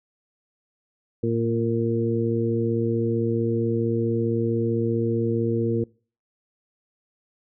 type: harmonic tone with a mistuned harmonic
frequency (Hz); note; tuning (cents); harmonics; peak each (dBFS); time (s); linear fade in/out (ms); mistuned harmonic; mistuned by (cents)
115.5; A#2; -16; 1 / 2 / 3 / 4; -26 / -26 / -26 / -26; 1.23-5.84; 5; 1; -29
effects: noise-tail reverb RT60 0.4 s tail -24 dB re dry